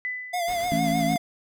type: tone with exponential decay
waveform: sine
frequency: 2000 Hz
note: B6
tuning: 21 cents sharp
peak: -25 dBFS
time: 0.05-0.88 s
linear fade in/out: 0 ms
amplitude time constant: 180 ms
type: tone with vibrato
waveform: square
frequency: 698.5 Hz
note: F5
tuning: in tune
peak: -25 dBFS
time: 0.33-1.18 s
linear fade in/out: 10 ms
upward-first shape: triangle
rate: 6.6 Hz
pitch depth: 72 cents each way
type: noise with tremolo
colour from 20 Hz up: pink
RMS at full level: -40 dBFS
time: 0.48-1.14 s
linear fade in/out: 0 ms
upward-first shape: triangle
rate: 8.1 Hz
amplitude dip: 45%
type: chord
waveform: sine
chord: A major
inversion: second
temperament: just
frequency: 165 / 220 / 275 Hz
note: E3 / A3 / C#4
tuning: +2 / 0 / -14 cents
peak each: -27 dBFS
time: 0.72-1.16 s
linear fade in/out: 0 ms
effects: none